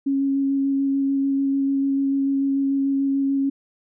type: tone with vibrato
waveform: sine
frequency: 274.5 Hz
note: C#4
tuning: 17 cents flat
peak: -18 dBFS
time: 0.06-3.5 s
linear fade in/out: 10 ms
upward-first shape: square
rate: 6.8 Hz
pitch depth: 8 cents each way
effects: none